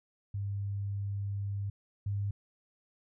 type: tone pair in turn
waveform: sine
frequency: 100 / 100.75 Hz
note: G2 / G2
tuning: +35 / +48 cents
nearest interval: unison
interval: 13 cents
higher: second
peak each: -32 / -30 dBFS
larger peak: second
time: 0.34-1.7 / 2.06-2.31 s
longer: first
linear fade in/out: 5 ms
effects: none